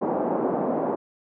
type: band-pass noise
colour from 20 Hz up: pink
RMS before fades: -25 dBFS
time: 0.01-0.96 s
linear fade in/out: 20 ms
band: 220 to 880 Hz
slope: 24 dB/octave
effects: none